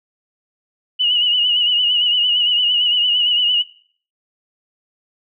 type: tone with vibrato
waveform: sine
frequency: 2923 Hz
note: F#7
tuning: 22 cents flat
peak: -13 dBFS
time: 0.99-3.63 s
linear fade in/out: 20 ms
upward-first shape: sine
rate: 8.8 Hz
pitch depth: 52 cents each way
effects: noise-tail reverb RT60 0.5 s tail -19 dB re dry